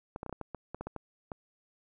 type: clicks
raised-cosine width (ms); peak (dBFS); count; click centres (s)
1; -24; 12; 0.161 / 0.231 / 0.263 / 0.295 / 0.327 / 0.413 / 0.547 / 0.746 / 0.81 / 0.87 / 0.963 / 1.318
effects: none